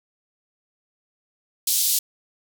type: band-pass noise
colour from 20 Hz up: white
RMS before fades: -21 dBFS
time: 1.67-1.99 s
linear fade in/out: 5 ms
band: 3700 to 16000 Hz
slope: 24 dB/octave
effects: none